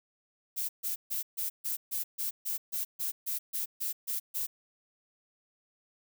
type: noise bursts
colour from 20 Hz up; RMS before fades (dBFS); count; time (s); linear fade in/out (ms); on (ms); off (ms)
violet; -33; 15; 0.56-4.47; 20; 130; 140
effects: none